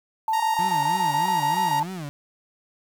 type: tone bursts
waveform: sine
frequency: 883 Hz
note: A5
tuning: 6 cents sharp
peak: -20 dBFS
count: 11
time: 0.28-1.83 s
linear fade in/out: 2 ms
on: 120 ms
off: 23 ms
type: tone with pitch glide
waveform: sawtooth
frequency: 932.3 to 942 Hz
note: A#5 to A#5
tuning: 0 to +18 cents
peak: -23 dBFS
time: 0.33-1.8 s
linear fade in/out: 5 ms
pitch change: +18 cents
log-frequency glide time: 0.79-1.36 s
type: tone with vibrato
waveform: 35% pulse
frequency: 164.81 Hz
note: E3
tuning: in tune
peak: -29 dBFS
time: 0.59-2.09 s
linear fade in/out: 0 ms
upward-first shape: sine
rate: 3.2 Hz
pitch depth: 250 cents each way
effects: 8-bit